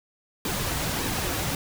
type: noise with flanger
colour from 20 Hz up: pink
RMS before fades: -28 dBFS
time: 0.45-1.55 s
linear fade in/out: 2 ms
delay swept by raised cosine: 1.4 to 5 ms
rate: 1.7 Hz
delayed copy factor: -0.5
effects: none